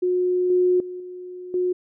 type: tone with level steps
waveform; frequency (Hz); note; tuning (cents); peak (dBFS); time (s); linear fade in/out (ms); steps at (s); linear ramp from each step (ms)
sine; 362.1; F#4; -37; -18 / -15 / -30 / -33 / -19; 0.02-1.73; 10; 0.5 / 0.8 / 1 / 1.54; 2
effects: none